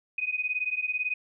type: beating tone pair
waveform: sine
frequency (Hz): 2489 / 2507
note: D#7 / D#7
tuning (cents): 0 / +12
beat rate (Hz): 18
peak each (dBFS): -30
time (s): 0.18-1.14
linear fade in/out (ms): 5
effects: none